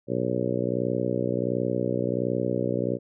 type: harmonic tone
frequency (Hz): 61.4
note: B1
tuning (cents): -9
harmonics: 2 / 3 / 4 / 5 / 6 / 7 / 8 / 9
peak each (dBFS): -32 / -32 / -32 / -32 / -32 / -32 / -32 / -32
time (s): 0.07-2.99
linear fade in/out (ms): 50
effects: none